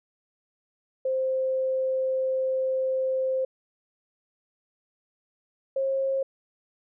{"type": "tone pair in turn", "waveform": "sine", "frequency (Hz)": [523.3, 538], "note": ["C5", "C5"], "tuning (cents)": [0, 48], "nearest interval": "unison", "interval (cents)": 48, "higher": "second", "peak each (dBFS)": -23, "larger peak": "neither", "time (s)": [[1.05, 3.45], [5.76, 6.23]], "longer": "first", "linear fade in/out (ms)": 5, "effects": []}